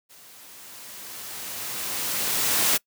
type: noise with level ramp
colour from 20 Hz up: white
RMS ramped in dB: -50 to -20 dBFS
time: 0.09-2.78 s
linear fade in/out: 20 ms
effects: noise-tail reverb RT60 0.1 s tail -24 dB re dry + high-pass 100 Hz 12 dB/octave